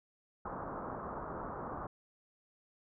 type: low-pass noise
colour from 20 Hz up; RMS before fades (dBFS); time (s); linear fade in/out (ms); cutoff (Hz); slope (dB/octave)
white; -42; 0.45-1.87; 5; 1300; 48
effects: none